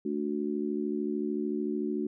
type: chord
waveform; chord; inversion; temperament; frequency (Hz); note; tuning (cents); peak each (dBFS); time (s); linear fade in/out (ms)
sine; D major; second; just; 220.2 / 293.7 / 367.1; A3 / D4 / F#4; +2 / 0 / -14; -33; 0.05-2.07; 5
effects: none